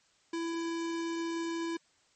square tone, 333.1 Hz, E4, 18 cents sharp, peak -33 dBFS, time 0.33-1.77 s, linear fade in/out 5 ms, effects white hiss -68 dBFS RMS until 2.15 s + MP3 32 kbps

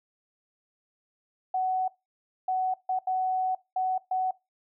sine tone bursts at uneven times, 747 Hz, F#5, 16 cents sharp, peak -24 dBFS, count 6, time 1.54-1.88 / 2.48-2.74 / 2.89-2.99 / 3.07-3.55 / 3.76-3.98 / 4.11-4.31 s, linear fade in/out 5 ms, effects noise-tail reverb RT60 0.2 s tail -19 dB re dry

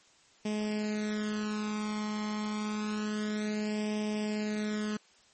sawtooth tone with flanger, 211.9 Hz, G#3, 35 cents sharp, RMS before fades -33 dBFS, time 0.45-4.97 s, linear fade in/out 5 ms, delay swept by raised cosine 0.36 to 0.94 ms, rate 0.28 Hz, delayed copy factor +0.75, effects white hiss -62 dBFS RMS until 5.33 s + MP3 32 kbps

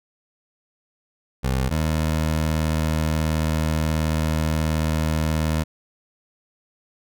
20% pulse tone pair in turn, 65.41 / 78.58 Hz, C2 / D#2, 0 / +18 cents, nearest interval minor third, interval 318 cents, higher second, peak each -15 dBFS, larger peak neither, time 1.43-1.7 / 1.7-5.64 s, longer second, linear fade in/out 20 ms, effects none

